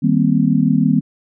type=chord; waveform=sine; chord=C minor seventh; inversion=first; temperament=just; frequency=156.98 / 196.22 / 235.5 / 261.6 Hz; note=Eb3 / G3 / Bb3 / C4; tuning=+16 / +2 / +18 / 0 cents; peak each=-17 dBFS; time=0.02-1.01 s; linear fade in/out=20 ms; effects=none